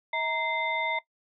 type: tone cluster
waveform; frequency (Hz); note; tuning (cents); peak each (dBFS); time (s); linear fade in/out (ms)
sine; 643 / 933 / 2078 / 3606; E5 / A#5 / C7 / A7; -43 / +1 / -12 / +42; -35 / -30 / -30 / -39; 0.13-0.99; 5
effects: noise-tail reverb RT60 0.1 s tail -18 dB re dry